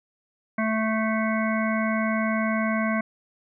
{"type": "harmonic tone", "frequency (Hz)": 220, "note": "A3", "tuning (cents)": 0, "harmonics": [1, 3, 5, 7, 9, 10], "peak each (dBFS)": [-24, -29, -31, -32, -34, -34], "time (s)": [0.58, 3.01], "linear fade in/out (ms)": 5, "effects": []}